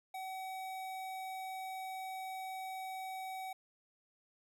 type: tone with notch filter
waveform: square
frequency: 757 Hz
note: F#5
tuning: 39 cents sharp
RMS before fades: -43 dBFS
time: 0.14-3.53 s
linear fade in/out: 5 ms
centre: 5700 Hz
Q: 1.9
effects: 13-bit